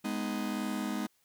45% pulse chord, G# minor, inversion none, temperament just, 207.7 / 249.2 / 311.5 Hz, G#3 / B3 / D#4, 0 / +16 / +2 cents, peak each -35 / -37 / -38 dBFS, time 0.04-1.07 s, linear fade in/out 10 ms, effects white hiss -71 dBFS RMS until 1.24 s

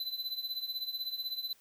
square tone with tremolo, 4017 Hz, B7, 29 cents sharp, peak -32 dBFS, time 0-1.53 s, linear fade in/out 2 ms, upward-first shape triangle, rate 16 Hz, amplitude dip 85%, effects white hiss -65 dBFS RMS until 1.6 s

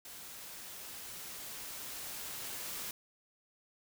white noise with level ramp, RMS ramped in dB -49 to -41 dBFS, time 0.05-2.91 s, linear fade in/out 2 ms, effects none

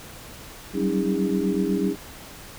sine tone cluster, 187.7 / 195.7 / 278.2 / 318.5 / 405.7 Hz, F#3 / G3 / C#4 / D#4 / G#4, +25 / -3 / +6 / +41 / -41 cents, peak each -27 dBFS, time 0.73-1.96 s, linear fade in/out 50 ms, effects pink hiss -42 dBFS RMS until 2.58 s

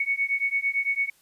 sine beating tone pair, 2217 / 2225.9 Hz, C#7 / C#7, 0 / +7 cents, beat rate 8.9 Hz, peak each -26 dBFS, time 0-1.1 s, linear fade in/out 5 ms, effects white hiss -61 dBFS RMS until 1.21 s + resampled to 32000 Hz

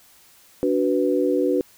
sine chord, B minor, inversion first, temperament equal with one note detuned, 289.3 / 370 / 493.9 Hz, D4 / F#4 / B4, -26 / 0 / 0 cents, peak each -22 dBFS, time 0.63-1.61 s, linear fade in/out 0 ms, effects white hiss -53 dBFS RMS until 1.77 s

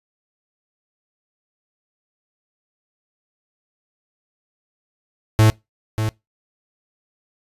45% pulse tone with echo, 109.2 Hz, A2, 13 cents flat, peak -10 dBFS, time 5.39-5.5 s, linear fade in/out 0 ms, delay 590 ms, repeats 1, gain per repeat -9 dB, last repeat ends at 6.09 s, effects noise-tail reverb RT60 0.2 s tail -23 dB re dry + resampled to 32000 Hz

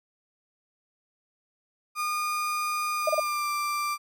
35% pulse tone with pitch glide, 1218 to 1179.9 Hz, D#6 to D6, -37 to +8 cents, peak -25 dBFS, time 1.95-3.98 s, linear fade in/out 50 ms, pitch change -55 cents, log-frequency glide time 2.96-3.5 s
sine tone bursts, 622.3 Hz, D#5, in tune, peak -20 dBFS, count 3, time 3.07-3.2 s, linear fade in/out 5 ms, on 24 ms, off 29 ms
effects none

